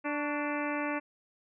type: harmonic tone with a mistuned harmonic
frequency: 293.9 Hz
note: D4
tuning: 1 cent sharp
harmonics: 1 / 2 / 3 / 4 / 5 / 6 / 7 / 8 / 9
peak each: -34 / -37 / -39 / -40 / -41 / -42 / -42 / -43 / -44 dBFS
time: 0.04-1 s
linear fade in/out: 20 ms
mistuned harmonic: 4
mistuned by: -57 cents
effects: none